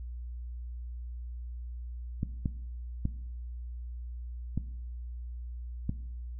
clicks, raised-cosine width 5 ms, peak -17 dBFS, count 5, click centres 2.231 / 2.458 / 3.054 / 4.576 / 5.894 s, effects noise-tail reverb RT60 0.8 s tail -17 dB re dry + added 60 Hz sine -37 dBFS peak until 6.39 s

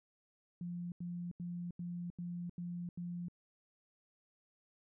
sine tone bursts, 174.61 Hz, F3, in tune, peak -39 dBFS, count 7, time 0.61-3.284 s, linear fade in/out 2 ms, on 310 ms, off 84 ms, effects none

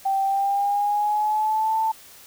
sine tone with pitch glide, 780 to 885.7 Hz, G5 to A5, -9 to +11 cents, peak -19 dBFS, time 0.05-1.92 s, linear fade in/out 10 ms, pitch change +220 cents, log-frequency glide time 0.24-1.77 s, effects white hiss -47 dBFS RMS until 2.26 s

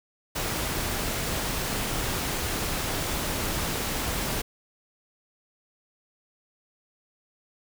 pink noise, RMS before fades -29 dBFS, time 0.35-4.42 s, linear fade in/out 10 ms, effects none

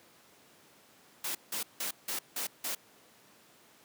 white noise bursts, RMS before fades -35 dBFS, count 6, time 1.24-2.75 s, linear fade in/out 5 ms, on 110 ms, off 170 ms, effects pink hiss -60 dBFS RMS until 3.84 s + high-pass 200 Hz 12 dB/octave

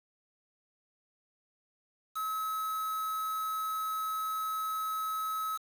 triangle tone with quantisation, 1287 Hz, E6, 42 cents flat, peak -30 dBFS, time 2.15-5.58 s, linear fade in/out 20 ms, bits 7, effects none

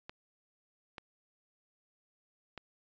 clicks, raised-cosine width 0.3 ms, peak -27 dBFS, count 3, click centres 0.095 / 0.982 / 2.577 s, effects resampled to 16000 Hz

